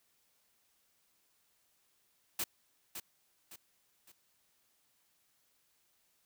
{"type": "noise with echo", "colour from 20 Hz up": "white", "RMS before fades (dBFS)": -35, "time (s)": [2.39, 2.44], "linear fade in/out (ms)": 5, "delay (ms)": 560, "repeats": 3, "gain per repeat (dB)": -8, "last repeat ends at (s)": 4.12, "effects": ["white hiss -74 dBFS RMS until 6.25 s"]}